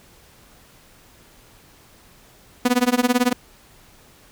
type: tone with tremolo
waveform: sawtooth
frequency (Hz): 246.9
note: B3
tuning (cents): 0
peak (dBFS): -9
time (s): 2.65-3.33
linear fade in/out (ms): 5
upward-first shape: sine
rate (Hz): 18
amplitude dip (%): 95
effects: pink hiss -51 dBFS RMS until 4.31 s